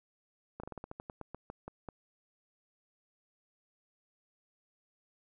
slowing click train, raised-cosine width 1 ms, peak -28 dBFS, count 14, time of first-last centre 0.6-1.888 s, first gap 35 ms, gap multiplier 1.16, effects none

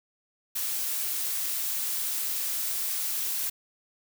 blue noise, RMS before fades -30 dBFS, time 0.55-3.5 s, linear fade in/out 10 ms, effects none

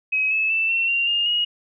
sine tone with pitch steps, 2545 / 2598 / 2653 / 2709 / 2766 / 2824 / 2883 Hz, D#7 / E7 / E7 / E7 / F7 / F7 / F#7, +39 / -26 / +10 / +47 / -17 / +19 / -46 cents, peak -18 dBFS, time 0.12-1.45 s, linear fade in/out 10 ms, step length 190 ms, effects none

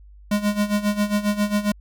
square tone with tremolo, 206.8 Hz, G#3, 7 cents flat, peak -17 dBFS, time 0.31-1.72 s, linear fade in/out 5 ms, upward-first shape sine, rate 7.4 Hz, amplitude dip 80%, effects added 50 Hz sine -43 dBFS peak until 1.8 s

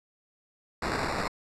blue noise with sample-and-hold, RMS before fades -30 dBFS, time 0.82-1.28 s, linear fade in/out 5 ms, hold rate 3150 Hz, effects low-pass 7000 Hz 12 dB/octave

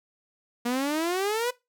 sawtooth exponential sweep, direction up, 235.7 to 504 Hz, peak -21 dBFS, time 0.65-1.51 s, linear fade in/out 10 ms, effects noise-tail reverb RT60 0.2 s tail -19 dB re dry

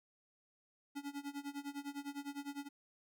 square tone with tremolo, 283.4 Hz, C#4, 38 cents sharp, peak -40 dBFS, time 0.95-2.69 s, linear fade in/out 20 ms, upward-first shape sine, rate 9.9 Hz, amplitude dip 90%, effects none

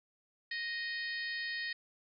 harmonic tone, 622.3 Hz, D#5, in tune, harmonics 3 / 4 / 5 / 6 / 7 / 8, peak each -37 / -48 / -50 / -48 / -44 / -50 dBFS, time 0.51-1.73 s, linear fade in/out 5 ms, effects none

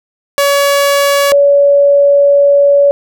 sawtooth / sine tone pair in turn, 565 / 567 Hz, C#5 / C#5, +33 / +39 cents, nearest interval unison, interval 6 cents, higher second, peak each -4 dBFS, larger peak neither, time 0.38-1.32 / 1.32-2.91 s, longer second, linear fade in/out 0 ms, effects none

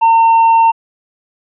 triangle tone, 910 Hz, A#5, 42 cents flat, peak -4 dBFS, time 0.01-0.72 s, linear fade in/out 20 ms, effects resampled to 8000 Hz

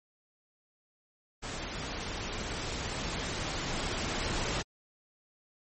pink noise with level ramp, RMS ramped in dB -38 to -32 dBFS, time 1.42-4.63 s, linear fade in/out 20 ms, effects MP3 32 kbps

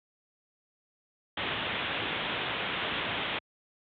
white low-pass noise, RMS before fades -33 dBFS, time 1.37-3.39 s, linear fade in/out 5 ms, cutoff 3600 Hz, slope 96 dB/octave, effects high-pass 80 Hz 12 dB/octave

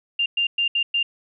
sine tone bursts at uneven times, 2794 Hz, F7, in tune, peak -18 dBFS, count 5, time 0.19-0.26 / 0.37-0.47 / 0.58-0.68 / 0.75-0.83 / 0.94-1.03 s, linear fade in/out 5 ms, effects none

